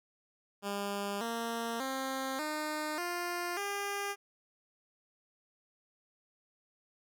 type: tone with pitch steps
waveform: 10% pulse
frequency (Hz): 201.3 / 231.2 / 265.6 / 305.1 / 350.5 / 402.6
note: G3 / A#3 / C4 / D#4 / F4 / G4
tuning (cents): +46 / -14 / +26 / -34 / +6 / +46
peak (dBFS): -26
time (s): 0.62-4.16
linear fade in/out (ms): 50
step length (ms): 590
effects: none